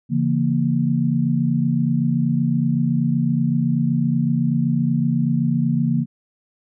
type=chord; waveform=sine; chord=A# diminished; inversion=first; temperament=just; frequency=139.85 / 167.82 / 233.1 Hz; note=C#3 / E3 / A#3; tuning=+16 / +31 / 0 cents; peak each=-21 / -21 / -20 dBFS; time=0.09-6.06 s; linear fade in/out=50 ms; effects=none